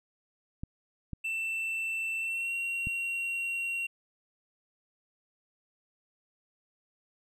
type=clicks; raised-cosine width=5 ms; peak=-24 dBFS; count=3; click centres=0.635 / 1.133 / 2.871 s
type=tone with pitch glide; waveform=triangle; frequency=2673 to 2745 Hz; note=E7 to F7; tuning=+23 to -31 cents; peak=-29 dBFS; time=1.24-3.87 s; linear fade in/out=10 ms; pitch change=+46 cents; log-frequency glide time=2.19-2.53 s
effects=none